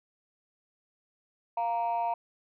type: tone pair together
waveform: sine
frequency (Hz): 698.6 / 932.3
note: F5 / A#5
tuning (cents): 0 / 0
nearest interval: perfect fourth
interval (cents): 500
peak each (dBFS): -28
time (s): 1.57-2.14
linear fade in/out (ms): 5
effects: tanh soft clip ceiling -23 dBFS